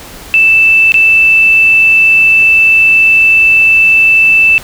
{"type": "tone with dropouts", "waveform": "sine", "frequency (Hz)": 2646, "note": "E7", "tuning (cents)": 6, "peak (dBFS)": -3, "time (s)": [0.34, 4.58], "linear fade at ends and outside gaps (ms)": 0, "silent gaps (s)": [0.92, 0.942], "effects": ["pink hiss -30 dBFS RMS until 4.63 s"]}